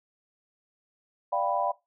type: chord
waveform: sine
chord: G dominant seventh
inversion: second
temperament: equal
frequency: 587.3 / 698.5 / 784 / 987.8 Hz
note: D5 / F5 / G5 / B5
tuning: 0 / 0 / 0 / 0 cents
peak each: -30 dBFS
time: 1.32-1.72 s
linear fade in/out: 10 ms
effects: noise-tail reverb RT60 0.2 s tail -18 dB re dry

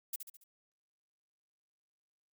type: noise with echo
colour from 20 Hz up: violet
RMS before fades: -37 dBFS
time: 0.13-0.16 s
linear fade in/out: 5 ms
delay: 70 ms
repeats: 4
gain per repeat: -6 dB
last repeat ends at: 0.44 s
effects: Opus 48 kbps

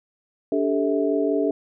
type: tone cluster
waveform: sine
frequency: 289.3 / 395.7 / 440.8 / 649 Hz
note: D4 / G4 / A4 / E5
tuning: -26 / +16 / +3 / -27 cents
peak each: -23 / -25 / -24 / -27 dBFS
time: 0.52-1.51 s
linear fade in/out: 2 ms
effects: none

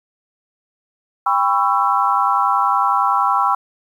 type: chord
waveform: sine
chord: C# half-diminished seventh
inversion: second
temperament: just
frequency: 798.3 / 997.9 / 1108.7 / 1330.5 Hz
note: G5 / B5 / C#6 / E6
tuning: +31 / +18 / 0 / +16 cents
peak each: -19 dBFS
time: 1.26-3.55 s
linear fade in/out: 5 ms
effects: 8-bit

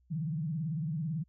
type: tone with vibrato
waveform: sine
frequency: 157.2 Hz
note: D#3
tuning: 18 cents sharp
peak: -31 dBFS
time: 0.1-1.24 s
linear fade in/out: 20 ms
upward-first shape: sine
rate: 18 Hz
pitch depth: 180 cents each way
effects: added 62 Hz sine -65 dBFS peak until 1.28 s

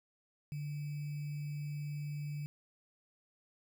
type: tone with sample-and-hold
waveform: sine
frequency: 146.83 Hz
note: D3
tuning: in tune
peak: -37 dBFS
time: 0.52-2.46 s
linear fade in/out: 0 ms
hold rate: 2450 Hz
effects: none

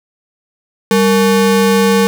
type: ring-modulated tone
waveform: square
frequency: 329.6 Hz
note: E4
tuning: in tune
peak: -6 dBFS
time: 0.91-2.07 s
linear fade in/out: 0 ms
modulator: 133 Hz
effects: none

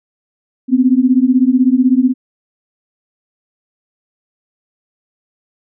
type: beating tone pair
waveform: sine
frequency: 247.9 / 263.9 Hz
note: B3 / C4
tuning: +7 / +15 cents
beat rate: 16 Hz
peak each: -11 dBFS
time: 0.68-2.14 s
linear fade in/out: 50 ms
effects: none

